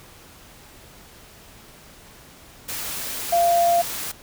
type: tone in noise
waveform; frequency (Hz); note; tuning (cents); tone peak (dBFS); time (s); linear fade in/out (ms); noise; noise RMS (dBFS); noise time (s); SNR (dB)
sine; 689; F5; -24; -15; 3.32-3.82; 10; white; -30; 2.68-4.12; +12
effects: pink hiss -47 dBFS RMS until 4.22 s